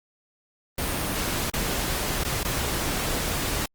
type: noise with dropouts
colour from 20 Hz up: pink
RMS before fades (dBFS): -27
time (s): 0.78-3.66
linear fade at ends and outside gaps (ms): 5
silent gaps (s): 1.502-1.535 / 2.237-2.247 / 2.433-2.447
effects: Opus 32 kbps